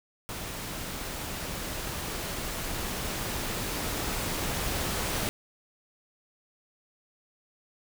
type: noise with level ramp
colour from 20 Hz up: pink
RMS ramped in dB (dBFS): -37 to -30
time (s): 0.29-5.29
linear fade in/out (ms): 0
effects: none